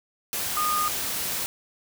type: tone in noise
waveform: sine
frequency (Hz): 1225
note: D#6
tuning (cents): -27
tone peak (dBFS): -23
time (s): 0.57-0.88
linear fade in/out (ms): 0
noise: white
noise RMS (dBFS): -29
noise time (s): 0.33-1.46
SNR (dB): +3
effects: none